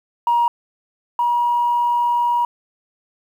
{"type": "tone pair in turn", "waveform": "sine", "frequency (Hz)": [948, 957.9], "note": ["A#5", "A#5"], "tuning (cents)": [29, 47], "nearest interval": "unison", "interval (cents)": 18, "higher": "second", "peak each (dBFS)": [-12, -14], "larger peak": "first", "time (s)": [[0.27, 0.48], [1.19, 2.45]], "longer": "second", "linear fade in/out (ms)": 2, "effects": ["tanh soft clip ceiling -10 dBFS", "8-bit"]}